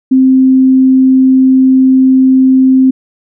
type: tone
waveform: sine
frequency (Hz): 261.6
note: C4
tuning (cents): 0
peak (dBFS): -3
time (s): 0.11-2.91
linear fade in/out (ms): 10
effects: none